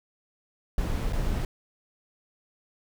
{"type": "noise with dropouts", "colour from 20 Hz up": "brown", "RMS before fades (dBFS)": -27, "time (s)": [0.78, 1.45], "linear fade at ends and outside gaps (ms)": 2, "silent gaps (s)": [1.126, 1.131], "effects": []}